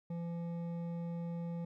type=tone with hard clipping; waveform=sine; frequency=170 Hz; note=F3; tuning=46 cents flat; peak=-39 dBFS; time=0.1-1.65 s; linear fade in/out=5 ms; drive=9 dB; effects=none